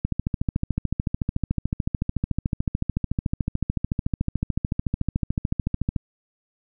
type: click train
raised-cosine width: 5 ms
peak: -10 dBFS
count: 82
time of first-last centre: 0.05-5.962 s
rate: 13.7 Hz
effects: none